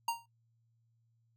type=tone with exponential decay; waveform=square; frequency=930 Hz; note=A#5; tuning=4 cents flat; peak=-28 dBFS; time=0.08-0.26 s; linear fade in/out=5 ms; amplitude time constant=37 ms; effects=noise-tail reverb RT60 0.1 s tail -17 dB re dry + added 115 Hz sine -70 dBFS peak until 1.36 s